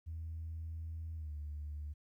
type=tone with pitch glide; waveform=sine; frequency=81 to 74.28 Hz; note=E2 to D2; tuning=-30 to +20 cents; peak=-39 dBFS; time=0.06-1.94 s; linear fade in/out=20 ms; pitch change=-150 cents; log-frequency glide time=1.15-1.32 s; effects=tanh soft clip ceiling -36 dBFS + 13-bit